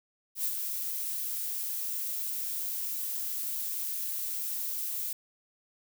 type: noise with ADSR envelope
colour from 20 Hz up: violet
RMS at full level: -29 dBFS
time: 0.35-5.13 s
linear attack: 96 ms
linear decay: 60 ms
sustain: -5 dB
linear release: 3 ms
effects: none